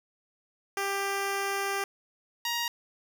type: tone pair in turn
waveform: 10% pulse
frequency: 395.5 / 943.4 Hz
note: G4 / A#5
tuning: +15 / +20 cents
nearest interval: octave + minor third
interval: 1505 cents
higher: second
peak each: -20 dBFS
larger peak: neither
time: 0.77-1.84 / 2.45-2.68 s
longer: first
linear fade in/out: 2 ms
effects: none